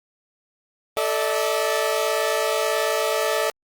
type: chord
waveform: sawtooth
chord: A suspended fourth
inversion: none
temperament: equal with one note detuned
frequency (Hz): 440 / 587.3 / 645.7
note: A4 / D5 / E5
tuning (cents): 0 / 0 / -36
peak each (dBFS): -21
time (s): 0.97-3.5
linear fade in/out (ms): 0
effects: Opus 32 kbps